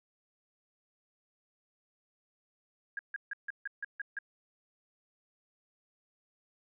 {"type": "tone bursts", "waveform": "sine", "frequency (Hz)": 1629, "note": "G#6", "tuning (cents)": -34, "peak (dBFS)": -34, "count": 8, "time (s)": [2.97, 4.188], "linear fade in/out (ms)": 2, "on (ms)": 21, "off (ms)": 150, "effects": []}